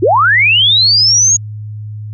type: linear sweep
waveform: sine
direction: up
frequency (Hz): 300 to 6720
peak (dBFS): -6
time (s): 0.02-1.37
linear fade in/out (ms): 10
effects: added 106 Hz sine -22 dBFS peak until 2.13 s